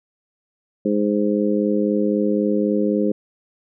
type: harmonic tone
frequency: 103.83 Hz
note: G#2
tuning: in tune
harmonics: 2 / 3 / 4 / 5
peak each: -20 / -22 / -23 / -24 dBFS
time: 0.85-3.12 s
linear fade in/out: 5 ms
effects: none